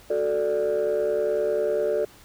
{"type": "chord", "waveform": "sine", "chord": "D major", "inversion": "first", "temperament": "equal", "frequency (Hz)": [370, 440, 587.3], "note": ["F#4", "A4", "D5"], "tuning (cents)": [0, 0, 0], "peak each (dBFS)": [-27, -23, -23], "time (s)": [0.1, 2.05], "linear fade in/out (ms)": 5, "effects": ["tanh soft clip ceiling -17 dBFS", "pink hiss -51 dBFS RMS until 2.24 s"]}